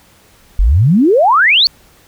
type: exponential sweep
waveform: sine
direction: up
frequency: 41.2 to 4648 Hz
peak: -6 dBFS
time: 0.59-1.67 s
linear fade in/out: 0 ms
effects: pink hiss -47 dBFS RMS until 2.07 s